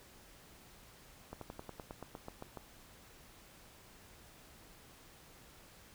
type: slowing click train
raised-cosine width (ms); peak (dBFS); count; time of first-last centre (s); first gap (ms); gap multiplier
1; -30; 12; 1.33-2.573; 83; 1.06
effects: pink hiss -59 dBFS RMS until 5.94 s